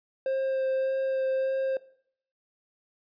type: tone with vibrato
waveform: triangle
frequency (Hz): 530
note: C5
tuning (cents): +22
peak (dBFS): -23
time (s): 0.26-1.77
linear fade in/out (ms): 2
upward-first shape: sine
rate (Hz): 1.7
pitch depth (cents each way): 10
effects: noise-tail reverb RT60 0.6 s tail -19 dB re dry + resampled to 11025 Hz